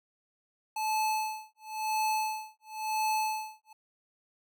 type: tone with tremolo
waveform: square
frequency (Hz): 867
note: A5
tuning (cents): -26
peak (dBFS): -27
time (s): 0.76-3.73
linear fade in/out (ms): 5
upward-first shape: sine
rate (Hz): 0.96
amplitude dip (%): 100
effects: none